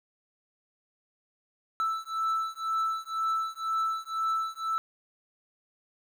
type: beating tone pair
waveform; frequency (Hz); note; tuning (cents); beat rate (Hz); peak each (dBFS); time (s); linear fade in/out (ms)
triangle; 1318.5 / 1320.5; E6 / E6; 0 / +3; 2; -29; 1.8-4.78; 0
effects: 10-bit